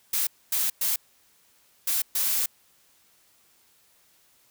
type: noise bursts at uneven times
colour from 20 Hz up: blue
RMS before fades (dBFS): -25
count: 5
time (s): 0.13-0.27 / 0.52-0.7 / 0.81-0.96 / 1.87-2.02 / 2.15-2.46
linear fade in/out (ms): 5
effects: white hiss -62 dBFS RMS until 4.5 s